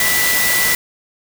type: tone in noise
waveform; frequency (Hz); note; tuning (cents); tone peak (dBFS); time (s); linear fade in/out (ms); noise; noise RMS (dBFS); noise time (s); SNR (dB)
sine; 1975.5; B6; 0; -17; 0-0.75; 2; white; -17; 0-0.75; -3
effects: none